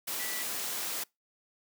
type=tone in noise; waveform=sine; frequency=1965 Hz; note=B6; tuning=9 cents flat; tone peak=-40 dBFS; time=0.19-0.43 s; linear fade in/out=10 ms; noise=white; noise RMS=-35 dBFS; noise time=0.07-1.04 s; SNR=-8 dB; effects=noise-tail reverb RT60 0.2 s tail -25 dB re dry + high-pass 200 Hz 12 dB/octave